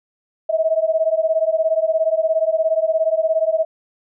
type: beating tone pair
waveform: sine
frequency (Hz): 634 / 651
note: D#5 / E5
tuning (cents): +32 / -22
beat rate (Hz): 17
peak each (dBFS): -18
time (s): 0.49-3.65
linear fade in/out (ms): 10
effects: none